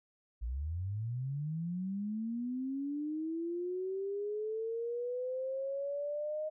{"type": "linear sweep", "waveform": "sine", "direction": "up", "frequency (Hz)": [53.5, 622.3], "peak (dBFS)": -34, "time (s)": [0.41, 6.5], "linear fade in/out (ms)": 20, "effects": []}